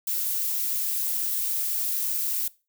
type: noise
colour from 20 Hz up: violet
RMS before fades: -27 dBFS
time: 0.07-2.48 s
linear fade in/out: 5 ms
effects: noise-tail reverb RT60 0.3 s tail -21 dB re dry